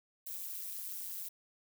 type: noise with amplitude modulation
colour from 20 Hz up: violet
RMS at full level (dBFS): -38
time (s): 0.26-1.29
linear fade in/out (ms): 10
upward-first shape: sine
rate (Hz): 188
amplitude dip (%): 100
effects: none